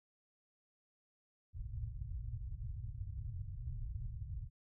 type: low-pass noise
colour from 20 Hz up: white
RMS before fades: -43 dBFS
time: 1.53-4.5 s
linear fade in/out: 50 ms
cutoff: 120 Hz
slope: 48 dB/octave
effects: none